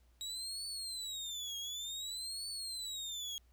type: tone with vibrato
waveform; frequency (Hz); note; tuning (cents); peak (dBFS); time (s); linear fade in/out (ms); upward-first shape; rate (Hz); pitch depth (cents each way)
30% pulse; 3829; A#7; +46; -37; 0.21-3.38; 0; triangle; 0.55; 280
effects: added 60 Hz sine -64 dBFS peak until 3.52 s + pink hiss -75 dBFS RMS until 3.52 s